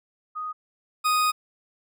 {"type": "tone pair in turn", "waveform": ["sine", "40% pulse"], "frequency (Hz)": [1244.5, 1244.5], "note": ["D#6", "D#6"], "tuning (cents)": [0, 0], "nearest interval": "unison", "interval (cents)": 0, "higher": "neither", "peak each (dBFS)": [-29, -19], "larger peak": "second", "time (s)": [[0.35, 0.53], [1.04, 1.32]], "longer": "second", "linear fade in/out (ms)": 20, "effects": []}